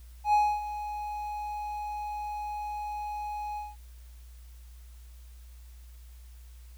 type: tone with ADSR envelope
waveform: triangle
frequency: 836 Hz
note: G#5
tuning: 11 cents sharp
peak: -17 dBFS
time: 0.24-3.76 s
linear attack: 92 ms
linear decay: 270 ms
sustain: -14 dB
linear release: 190 ms
effects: added 60 Hz sine -46 dBFS peak until 6.77 s + white hiss -62 dBFS RMS until 6.77 s